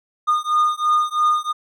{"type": "beating tone pair", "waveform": "triangle", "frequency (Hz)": [1221, 1224], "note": ["D#6", "D#6"], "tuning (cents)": [-33, -29], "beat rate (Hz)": 3, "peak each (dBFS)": -17, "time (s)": [0.27, 1.53], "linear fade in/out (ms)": 20, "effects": []}